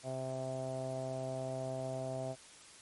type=tone with low-pass filter; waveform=sawtooth; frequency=130.81 Hz; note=C3; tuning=in tune; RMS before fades=-39 dBFS; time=0.03-2.36 s; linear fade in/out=50 ms; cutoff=670 Hz; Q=7.2; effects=white hiss -56 dBFS RMS until 2.81 s + MP3 48 kbps